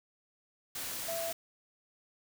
sine tone in noise, 667 Hz, E5, 20 cents sharp, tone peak -35 dBFS, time 1.08-1.32 s, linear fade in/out 5 ms, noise white, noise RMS -39 dBFS, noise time 0.75-1.33 s, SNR +1 dB, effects none

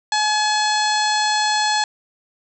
harmonic tone with a mistuned harmonic, 850 Hz, G#5, 40 cents sharp, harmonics 1 / 2 / 3 / 4 / 5 / 6 / 7 / 8 / 9, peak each -19 / -23 / -32 / -27 / -24 / -33 / -33 / -37 / -29 dBFS, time 0.12-1.84 s, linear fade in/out 2 ms, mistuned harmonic 7, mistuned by +19 cents, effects none

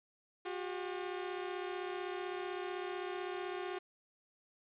sawtooth tone pair together, 360.4 / 396.2 Hz, F#4 / G4, -45 / +18 cents, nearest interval major second, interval 163 cents, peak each -36 / -39 dBFS, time 0.45-3.79 s, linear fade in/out 10 ms, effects resampled to 8000 Hz + 10-bit

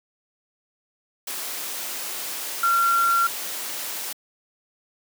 sine tone in noise, 1372 Hz, F6, 31 cents flat, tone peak -17 dBFS, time 2.63-3.27 s, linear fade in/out 5 ms, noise white, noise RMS -31 dBFS, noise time 1.27-4.13 s, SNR +11 dB, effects high-pass 300 Hz 12 dB/octave

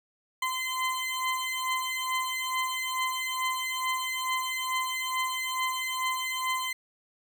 20% pulse beating tone pair, 1030 / 1032.3 Hz, C6 / C6, -28 / -24 cents, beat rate 2.3 Hz, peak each -26 / -27 dBFS, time 0.42-6.73 s, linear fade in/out 5 ms, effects none

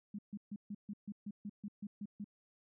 sine tone bursts, 205.4 Hz, G#3, 19 cents flat, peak -40 dBFS, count 12, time 0.14-2.244 s, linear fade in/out 5 ms, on 47 ms, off 140 ms, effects none

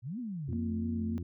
sine exponential two-way sweep, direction up then down, 107.1 to 260 to 108 Hz, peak -35 dBFS, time 0.02-0.57 s, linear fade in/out 50 ms, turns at 0.19 s
harmonic tone, 87.31 Hz, F2, in tune, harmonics 1 / 2 / 3 / 4, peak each -36 / -44 / -45 / -47 dBFS, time 0.48-1.23 s, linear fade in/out 5 ms
sine tone with vibrato, 228.5 Hz, A#3, 34 cents flat, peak -32 dBFS, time 0.53-1.18 s, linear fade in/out 0 ms, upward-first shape sine, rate 3.4 Hz, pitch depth 48 cents each way
effects none

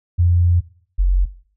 sine tone pair in turn, 87.31 / 45.65 Hz, F2 / F#1, 0 / -23 cents, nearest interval major seventh, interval 1123 cents, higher first, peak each -11 dBFS, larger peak neither, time 0.18-0.61 / 0.98-1.26 s, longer first, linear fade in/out 20 ms, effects noise-tail reverb RT60 0.5 s tail -17 dB re dry

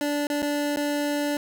25% pulse tone with dropouts, 291.3 Hz, D4, 14 cents flat, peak -20 dBFS, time 0.01-1.37 s, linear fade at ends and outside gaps 1 ms, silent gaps 0.27-0.3 / 0.42-0.426 / 0.761-0.771 s, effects none

